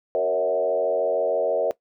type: tone with frequency modulation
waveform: sine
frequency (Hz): 554.4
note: C#5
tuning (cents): 0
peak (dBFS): -19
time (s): 0.15-1.71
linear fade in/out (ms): 0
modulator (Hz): 86.3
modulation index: 1.4
effects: noise-tail reverb RT60 0.1 s tail -19 dB re dry